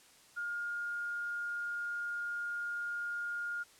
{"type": "tone", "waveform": "sine", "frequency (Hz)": 1418, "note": "F6", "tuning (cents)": 26, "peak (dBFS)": -35, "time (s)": [0.36, 3.64], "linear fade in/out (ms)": 20, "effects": ["white hiss -61 dBFS RMS until 3.79 s", "low-pass 10000 Hz 12 dB/octave"]}